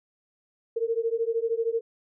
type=beating tone pair; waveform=sine; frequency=451.7 / 464.7 Hz; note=A4 / A#4; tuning=+45 / -5 cents; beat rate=13 Hz; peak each=-27 dBFS; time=0.76-1.81 s; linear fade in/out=10 ms; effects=none